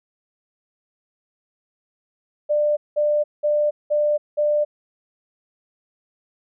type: tone bursts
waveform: sine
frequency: 595 Hz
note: D5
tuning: 22 cents sharp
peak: -16 dBFS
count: 5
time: 2.49-4.65 s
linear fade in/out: 20 ms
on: 280 ms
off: 190 ms
effects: none